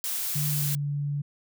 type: noise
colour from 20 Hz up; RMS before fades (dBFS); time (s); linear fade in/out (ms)
blue; -30; 0.04-0.75; 0
type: tone with pitch glide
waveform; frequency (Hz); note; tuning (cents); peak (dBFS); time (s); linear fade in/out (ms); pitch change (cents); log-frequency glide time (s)
sine; 146.83 to 144.06; D3 to D3; 0 to -33; -26; 0.35-1.22; 10; -33; 0.57-0.65
effects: none